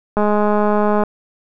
click train, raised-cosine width 1 ms, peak -4 dBFS, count 182, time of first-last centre 0.17-1.036 s, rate 209 Hz, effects none

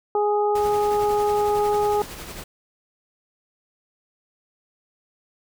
harmonic tone, 415.3 Hz, G#4, in tune, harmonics 1 / 2 / 3, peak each -20 / -22 / -32 dBFS, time 0.15-2.02 s, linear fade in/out 2 ms
pink noise with tremolo, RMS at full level -35 dBFS, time 0.55-2.44 s, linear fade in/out 5 ms, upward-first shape sine, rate 11 Hz, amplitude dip 40%
effects none

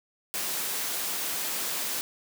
white high-pass noise, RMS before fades -31 dBFS, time 0.34-2.01 s, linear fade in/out 0 ms, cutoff 190 Hz, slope 12 dB/octave, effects none

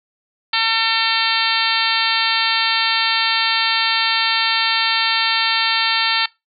harmonic tone, 450 Hz, A4, 39 cents sharp, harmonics 2 / 3 / 4 / 5 / 6 / 7 / 8 / 9 / 10, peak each -24 / -24 / -24 / -24 / -24 / -24 / -24 / -24 / -24 dBFS, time 0.53-6.26 s, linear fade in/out 5 ms, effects noise-tail reverb RT60 0.2 s tail -21 dB re dry

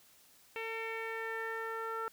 sawtooth tone with low-pass filter sweep, 450 Hz, A4, 39 cents sharp, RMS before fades -39 dBFS, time 0.56-2.08 s, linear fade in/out 0 ms, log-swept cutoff 2500 to 1400 Hz, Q 5.2, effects white hiss -63 dBFS RMS until 2.12 s

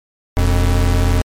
square tone pair together, 41.48 / 88.2 Hz, E1 / F2, +12 / +18 cents, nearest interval octave + minor second, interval 1306 cents, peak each -15 dBFS, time 0.37-1.22 s, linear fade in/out 0 ms, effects MP3 64 kbps

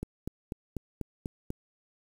click train, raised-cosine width 3 ms, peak -21 dBFS, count 7, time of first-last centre 0.03-1.504 s, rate 4.07 Hz, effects 8-bit

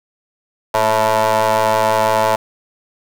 25% pulse ring-modulated tone, 110 Hz, A2, in tune, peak -6 dBFS, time 0.74-2.36 s, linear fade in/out 5 ms, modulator 767 Hz, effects 7-bit

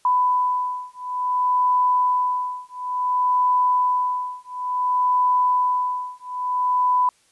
sine beating tone pair, 997 / 997.57 Hz, B5 / B5, +16 / +17 cents, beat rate 0.57 Hz, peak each -21 dBFS, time 0.05-7.09 s, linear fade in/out 2 ms, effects white hiss -60 dBFS RMS until 7.31 s + resampled to 24000 Hz

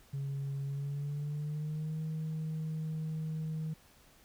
sine tone with pitch glide, 138.59 to 157.37 Hz, C#3 to D#3, 0 to +20 cents, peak -32 dBFS, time 0.13-3.74 s, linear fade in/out 10 ms, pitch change +220 cents, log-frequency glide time 0.65-1.99 s, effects tanh soft clip ceiling -32 dBFS + pink hiss -62 dBFS RMS until 4.24 s

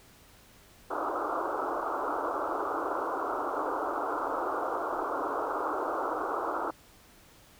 white band-pass noise, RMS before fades -32 dBFS, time 0.9-6.71 s, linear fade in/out 10 ms, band 280 to 1400 Hz, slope 96 dB/octave, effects pink hiss -57 dBFS RMS until 7.59 s

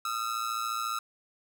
45% pulse ring-modulated tone, 1300 Hz, E6, 24 cents flat, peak -27 dBFS, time 0.05-0.99 s, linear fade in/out 2 ms, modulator 57.1 Hz, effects none

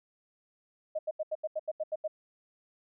sine tone bursts, 622.3 Hz, D#5, in tune, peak -29 dBFS, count 10, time 0.95-2.079 s, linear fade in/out 10 ms, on 40 ms, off 81 ms, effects none

